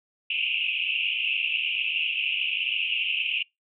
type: band-pass noise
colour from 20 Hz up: white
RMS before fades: -27 dBFS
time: 0.3-3.43 s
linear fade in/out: 5 ms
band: 2500 to 2900 Hz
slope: 96 dB/octave
effects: noise-tail reverb RT60 0.2 s tail -26 dB re dry